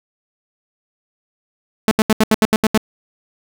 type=tone bursts; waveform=sawtooth; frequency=217.7 Hz; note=A3; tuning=18 cents flat; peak=-6 dBFS; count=9; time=1.88-2.776 s; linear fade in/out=0 ms; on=32 ms; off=76 ms; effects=none